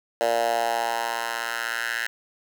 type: tone with high-pass filter sweep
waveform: 10% pulse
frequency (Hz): 116.54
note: A#2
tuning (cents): 0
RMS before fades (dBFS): -26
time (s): 0.21-2.07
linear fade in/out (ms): 0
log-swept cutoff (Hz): 580 to 1700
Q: 3.2
effects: none